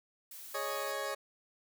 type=noise; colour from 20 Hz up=blue; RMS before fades=-48 dBFS; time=0.31-0.92 s; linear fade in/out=5 ms
type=chord; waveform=20% pulse; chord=Ab suspended fourth; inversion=none; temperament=equal; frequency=415.3 / 554.4 / 622.3 Hz; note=Ab4 / Db5 / Eb5; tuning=0 / 0 / 0 cents; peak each=-37 / -32 / -36 dBFS; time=0.54-1.15 s; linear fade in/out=10 ms
effects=none